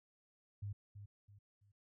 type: tone with echo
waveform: sine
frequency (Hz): 101.6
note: G#2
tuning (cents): -38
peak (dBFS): -40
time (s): 0.62-0.73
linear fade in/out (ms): 10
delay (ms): 330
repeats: 3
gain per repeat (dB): -9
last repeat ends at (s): 1.72
effects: none